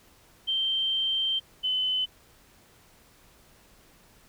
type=tone pair in turn; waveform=sine; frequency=3136 / 3031 Hz; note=G7 / F#7; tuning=0 / +41 cents; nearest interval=minor second; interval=59 cents; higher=first; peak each=-24 dBFS; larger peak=neither; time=0.47-1.4 / 1.63-2.06 s; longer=first; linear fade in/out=20 ms; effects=pink hiss -58 dBFS RMS until 4.28 s